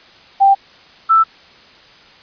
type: tone pair in turn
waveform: sine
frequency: 787 / 1323.6 Hz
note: G5 / E6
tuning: +7 / +7 cents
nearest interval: major sixth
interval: 900 cents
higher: second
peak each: -6 / -7 dBFS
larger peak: first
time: 0.4-0.55 / 1.09-1.24 s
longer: neither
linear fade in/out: 20 ms
effects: white hiss -44 dBFS RMS until 2.22 s + resampled to 11025 Hz